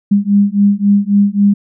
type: beating tone pair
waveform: sine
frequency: 200.3 / 204 Hz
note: G3 / G#3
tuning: +38 / -31 cents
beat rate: 3.7 Hz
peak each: -11 dBFS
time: 0.11-1.54 s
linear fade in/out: 10 ms
effects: none